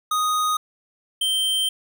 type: tone pair in turn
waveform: square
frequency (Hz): 1244.5 / 3130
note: D#6 / G7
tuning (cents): 0 / -3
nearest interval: octave + major third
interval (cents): 1597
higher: second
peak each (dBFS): -20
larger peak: neither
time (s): 0.11-0.57 / 1.21-1.69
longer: second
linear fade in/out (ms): 5
effects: none